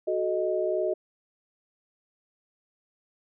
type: chord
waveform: sine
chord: D# diminished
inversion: first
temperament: equal with one note detuned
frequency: 370 / 432.9 / 622.3 Hz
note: F#4 / A4 / D#5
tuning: 0 / -28 / 0 cents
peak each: -28 / -32 / -27 dBFS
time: 0.07-0.94 s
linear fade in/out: 10 ms
effects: none